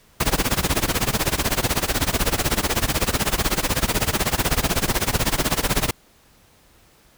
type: noise with tremolo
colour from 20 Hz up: pink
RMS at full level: -18 dBFS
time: 0.2-5.91 s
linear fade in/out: 5 ms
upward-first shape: sine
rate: 16 Hz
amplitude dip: 90%
effects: pink hiss -55 dBFS RMS until 7.17 s